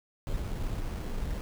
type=noise with sample-and-hold; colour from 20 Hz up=brown; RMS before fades=-33 dBFS; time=0.27-1.41 s; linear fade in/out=0 ms; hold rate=3675 Hz; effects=none